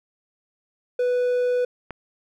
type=tone; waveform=triangle; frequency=494.3 Hz; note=B4; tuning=1 cent sharp; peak=-17 dBFS; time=0.99-1.65 s; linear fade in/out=5 ms
type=click; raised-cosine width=0.5 ms; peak=-18 dBFS; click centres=1.907 s
effects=none